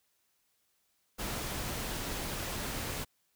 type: noise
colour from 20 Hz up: pink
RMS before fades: -37 dBFS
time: 1.18-3.05 s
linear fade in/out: 20 ms
effects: white hiss -75 dBFS RMS until 3.35 s